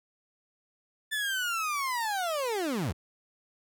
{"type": "linear sweep", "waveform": "30% pulse", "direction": "down", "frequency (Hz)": [1765, 64.5], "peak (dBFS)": -26, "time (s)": [1.11, 2.93], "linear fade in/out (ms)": 20, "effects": []}